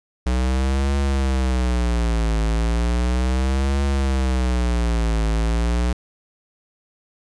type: tone with vibrato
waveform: square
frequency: 61.6 Hz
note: B1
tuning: 4 cents flat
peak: -18 dBFS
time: 0.26-5.93 s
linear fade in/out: 5 ms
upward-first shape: triangle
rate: 0.35 Hz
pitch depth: 220 cents each way
effects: resampled to 22050 Hz + 9-bit